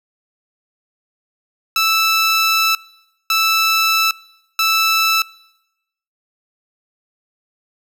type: tone bursts at uneven times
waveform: 15% pulse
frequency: 1318.5 Hz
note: E6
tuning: in tune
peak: -7 dBFS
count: 3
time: 1.76-2.75 / 3.3-4.11 / 4.59-5.22 s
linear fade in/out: 2 ms
effects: noise-tail reverb RT60 0.9 s tail -23 dB re dry